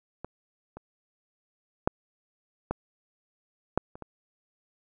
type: clicks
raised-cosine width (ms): 1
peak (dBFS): -22 / -27 / -8 / -14 / -9 / -29 / -25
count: 7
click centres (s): 0.246 / 0.77 / 1.875 / 2.71 / 3.776 / 3.955 / 4.023
effects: none